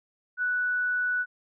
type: tone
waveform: sine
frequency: 1480 Hz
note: F#6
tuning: in tune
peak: -24 dBFS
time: 0.37-1.26 s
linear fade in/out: 50 ms
effects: none